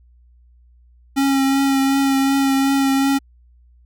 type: tone with vibrato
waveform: square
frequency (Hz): 272.4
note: C#4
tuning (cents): -30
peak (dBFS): -15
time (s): 1.16-3.19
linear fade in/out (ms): 20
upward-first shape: triangle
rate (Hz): 2.7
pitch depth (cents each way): 21
effects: added 60 Hz sine -48 dBFS peak until 3.85 s